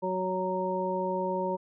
harmonic tone, 185.6 Hz, F#3, 6 cents sharp, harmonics 1 / 2 / 3 / 5, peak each -35 / -33 / -32 / -32 dBFS, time 0.02-1.57 s, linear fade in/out 20 ms, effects none

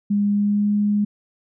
sine tone with pitch glide, 204 to 206.7 Hz, G#3 to G#3, -31 to -8 cents, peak -16 dBFS, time 0.1-1.05 s, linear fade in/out 10 ms, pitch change +23 cents, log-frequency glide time 0.29-0.71 s, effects none

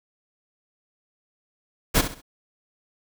pink noise with echo, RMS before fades -18 dBFS, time 1.94-2.02 s, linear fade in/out 20 ms, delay 66 ms, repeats 3, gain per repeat -10 dB, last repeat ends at 2.218 s, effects none

